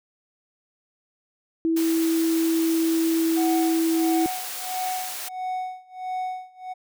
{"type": "tone", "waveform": "sine", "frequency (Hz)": 327, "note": "E4", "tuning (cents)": -14, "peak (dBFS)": -19, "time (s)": [1.65, 4.26], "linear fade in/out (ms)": 0}
{"type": "high-pass noise", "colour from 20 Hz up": "white", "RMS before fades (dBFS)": -33, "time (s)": [1.76, 5.29], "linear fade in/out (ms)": 10, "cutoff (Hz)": 550, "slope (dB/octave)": 12}
{"type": "tone with tremolo", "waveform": "triangle", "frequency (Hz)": 741, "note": "F#5", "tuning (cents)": 2, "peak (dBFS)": -23, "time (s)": [3.36, 6.74], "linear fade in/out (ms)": 20, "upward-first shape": "sine", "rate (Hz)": 1.5, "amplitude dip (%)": 95}
{"effects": []}